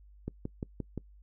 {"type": "click train", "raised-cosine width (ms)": 3, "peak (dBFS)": -22, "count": 5, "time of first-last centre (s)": [0.28, 0.977], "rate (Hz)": 5.74, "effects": ["noise-tail reverb RT60 0.1 s tail -23 dB re dry", "added 50 Hz sine -53 dBFS peak until 1.22 s"]}